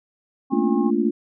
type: harmonic tone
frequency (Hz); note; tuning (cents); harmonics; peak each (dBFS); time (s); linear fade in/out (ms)
269.8; C#4; -47; 1 / 3 / 4; -27 / -31 / -34; 0.5-0.91; 20
type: chord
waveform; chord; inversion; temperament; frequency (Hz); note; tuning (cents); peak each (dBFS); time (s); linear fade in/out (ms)
sine; Bb major seventh; third; just; 218.5 / 233.1 / 291.4 / 349.6; A3 / Bb3 / D4 / F4; -12 / 0 / -13 / +2; -23; 0.52-1.11; 10
effects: none